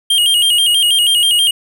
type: tone with vibrato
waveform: square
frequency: 3032 Hz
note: F#7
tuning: 42 cents sharp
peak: -10 dBFS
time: 0.1-1.51 s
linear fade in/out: 5 ms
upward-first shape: square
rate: 6.2 Hz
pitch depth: 86 cents each way
effects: none